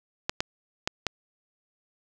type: clicks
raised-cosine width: 0.2 ms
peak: -8 dBFS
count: 4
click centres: 0.295 / 0.405 / 0.875 / 1.067 s
effects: none